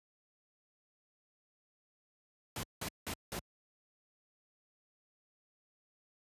pink noise bursts, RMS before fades -39 dBFS, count 4, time 2.56-3.392 s, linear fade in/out 2 ms, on 73 ms, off 180 ms, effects high-pass 60 Hz 12 dB/octave + resampled to 32000 Hz

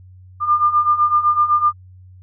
sine beating tone pair, 1197 / 1204.9 Hz, D6 / D6, +33 / +44 cents, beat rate 7.9 Hz, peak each -18 / -14 dBFS, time 0.4-1.73 s, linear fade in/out 50 ms, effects added 92 Hz sine -40 dBFS peak until 2.22 s

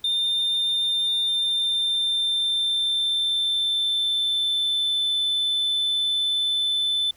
sine tone with pitch glide, 3607 to 3521 Hz, A7 to A7, +42 to 0 cents, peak -18 dBFS, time 0.04-7.11 s, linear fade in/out 5 ms, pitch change -42 cents, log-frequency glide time 0.82-5.21 s, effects tanh soft clip ceiling -19 dBFS + pink hiss -56 dBFS RMS until 7.16 s

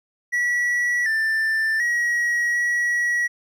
triangle tone with pitch steps, 1939 / 1776 / 1907 / 1922 Hz, B6 / A6 / A#6 / B6, -32 / +16 / +39 / -48 cents, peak -17 dBFS, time 0.32-3.28 s, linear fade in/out 20 ms, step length 740 ms, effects none

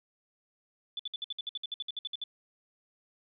sine tone bursts, 3479 Hz, A7, 20 cents flat, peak -33 dBFS, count 16, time 0.97-2.239 s, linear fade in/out 2 ms, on 24 ms, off 59 ms, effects none

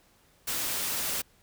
white noise, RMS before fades -31 dBFS, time 0.47-1.22 s, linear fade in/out 10 ms, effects pink hiss -63 dBFS RMS until 1.42 s

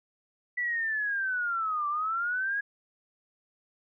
sine linear two-way sweep, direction down then up, 1975.5 to 1162 to 1667 Hz, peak -27 dBFS, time 0.57-2.61 s, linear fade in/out 10 ms, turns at 1.88 s, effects none

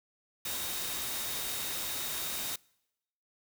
sine tone in noise, 3729 Hz, A#7, in tune, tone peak -43 dBFS, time 0.45-2.56 s, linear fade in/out 5 ms, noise white, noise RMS -36 dBFS, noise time 0.45-2.56 s, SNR -10 dB, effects noise-tail reverb RT60 0.9 s tail -26 dB re dry

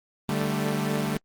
sawtooth chord, D suspended fourth, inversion none, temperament equal with one note detuned, 147.94 / 196 / 220 Hz, D3 / G3 / A3, +13 / 0 / 0 cents, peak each -25 dBFS, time 0.29-1.17 s, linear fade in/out 0 ms, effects Opus 24 kbps

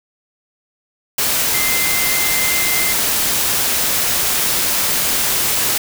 sine tone in noise, 2080 Hz, C7, 11 cents flat, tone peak -21 dBFS, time 1.54-2.93 s, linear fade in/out 5 ms, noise white, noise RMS -17 dBFS, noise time 1.18-5.78 s, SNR -7 dB, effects none

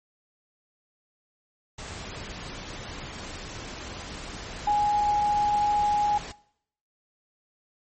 sine tone in noise, 830.6 Hz, G#5, in tune, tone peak -20 dBFS, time 4.67-6.18 s, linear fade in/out 5 ms, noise pink, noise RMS -38 dBFS, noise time 1.78-6.32 s, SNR +15 dB, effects noise-tail reverb RT60 0.7 s tail -21 dB re dry + MP3 32 kbps

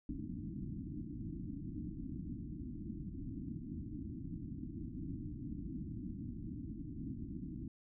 white low-pass noise, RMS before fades -44 dBFS, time 0.09-7.68 s, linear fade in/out 2 ms, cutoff 320 Hz, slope 96 dB/octave, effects none

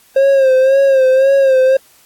triangle tone with vibrato, 534 Hz, C5, 35 cents sharp, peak -5 dBFS, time 0.16-1.77 s, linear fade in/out 5 ms, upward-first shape sine, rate 1.9 Hz, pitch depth 54 cents each way, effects white hiss -49 dBFS RMS until 2.05 s + AAC 64 kbps

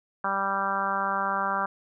harmonic tone, 196 Hz, G3, in tune, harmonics 1 / 2 / 3 / 4 / 5 / 6 / 7 / 8, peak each -38 / -42 / -36 / -32 / -31 / -30 / -31 / -34 dBFS, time 0.24-1.66 s, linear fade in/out 5 ms, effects none

